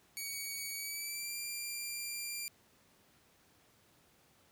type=tone with pitch glide; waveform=10% pulse; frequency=2252 to 2379 Hz; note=C#7 to D7; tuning=+27 to +22 cents; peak=-30 dBFS; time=0.17-2.48 s; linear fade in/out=0 ms; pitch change=+95 cents; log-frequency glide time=0.74-1.37 s; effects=pink hiss -67 dBFS RMS until 4.51 s + high-pass 80 Hz 12 dB/octave